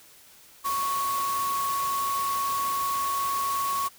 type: tone in noise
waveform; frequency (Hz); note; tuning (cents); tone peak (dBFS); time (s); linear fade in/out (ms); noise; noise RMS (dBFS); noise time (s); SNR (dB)
sine; 1108.7; C#6; 0; -25; 0.64-3.89; 20; white; -35; 0.64-3.89; +7
effects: white hiss -53 dBFS RMS until 3.98 s